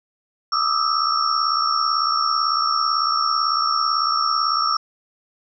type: tone cluster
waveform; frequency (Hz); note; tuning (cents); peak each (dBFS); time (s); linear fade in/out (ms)
sine; 1186 / 1264 / 1322 / 5480; D6 / D#6 / E6 / F8; +17 / +27 / +5 / -34; -23; 0.52-4.77; 5
effects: none

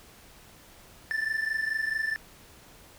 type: tone pair together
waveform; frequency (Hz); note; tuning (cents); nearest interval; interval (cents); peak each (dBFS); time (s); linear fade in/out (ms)
triangle; 1760 / 1784.6; A6 / A6; 0 / +24; unison; 24; -27 / -30; 1.11-2.16; 0
effects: pink hiss -53 dBFS RMS until 2.98 s

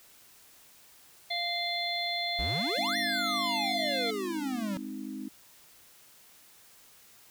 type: harmonic tone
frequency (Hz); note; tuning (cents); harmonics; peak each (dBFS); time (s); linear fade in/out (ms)
695; F5; -9; 1 / 3 / 5 / 6; -35 / -35 / -35 / -35; 1.3-4.11; 10
type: exponential two-way sweep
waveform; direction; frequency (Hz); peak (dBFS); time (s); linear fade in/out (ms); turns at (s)
square; up then down; 52.8 to 1952 to 184.4; -33; 2.39-4.77; 0; 2.97
type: chord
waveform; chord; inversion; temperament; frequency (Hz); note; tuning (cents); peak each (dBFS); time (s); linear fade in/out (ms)
sine; Ab major; none; equal; 207.7 / 261.6 / 311.1; Ab3 / C4 / Eb4; 0 / 0 / 0; -41 / -39 / -41; 2.77-5.29; 10
effects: white hiss -57 dBFS RMS until 7.3 s

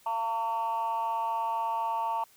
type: tone with amplitude modulation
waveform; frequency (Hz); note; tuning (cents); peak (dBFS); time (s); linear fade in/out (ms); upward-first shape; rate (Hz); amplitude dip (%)
sine; 908; A#5; -46; -22; 0.06-2.24; 5; sine; 224; 90
effects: tanh soft clip ceiling -22 dBFS + white hiss -60 dBFS RMS until 2.36 s

